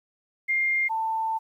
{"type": "tone pair in turn", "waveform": "sine", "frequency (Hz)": [2114, 890.4], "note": ["C7", "A5"], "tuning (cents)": [17, 20], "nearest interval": "octave + minor third", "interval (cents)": 1497, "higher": "first", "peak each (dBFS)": [-21, -24], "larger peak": "first", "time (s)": [[0.48, 0.89], [0.89, 1.39]], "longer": "second", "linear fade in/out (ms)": 20, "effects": ["10-bit"]}